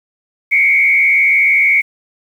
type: tone with frequency modulation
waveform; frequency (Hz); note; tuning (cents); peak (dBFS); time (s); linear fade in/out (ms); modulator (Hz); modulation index
sine; 2217; C#7; 0; -8; 0.51-1.82; 20; 79.3; 1.2
effects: 7-bit